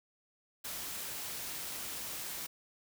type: noise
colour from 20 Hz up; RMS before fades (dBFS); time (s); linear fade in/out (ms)
white; -41; 0.64-2.47; 10
effects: none